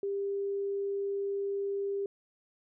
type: tone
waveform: sine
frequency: 398.1 Hz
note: G4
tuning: 27 cents sharp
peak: -30 dBFS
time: 0.03-2.06 s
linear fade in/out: 2 ms
effects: none